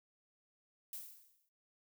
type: noise with exponential decay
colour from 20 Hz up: violet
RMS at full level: -43 dBFS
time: 0.93-1.49 s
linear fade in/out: 1 ms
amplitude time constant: 120 ms
effects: noise-tail reverb RT60 0.4 s tail -25 dB re dry